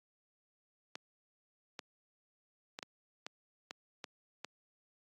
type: clicks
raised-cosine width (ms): 0.2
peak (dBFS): -24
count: 8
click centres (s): 0.955 / 1.792 / 2.789 / 2.828 / 3.265 / 3.709 / 4.042 / 4.446
effects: high-pass 200 Hz 12 dB/octave + AAC 64 kbps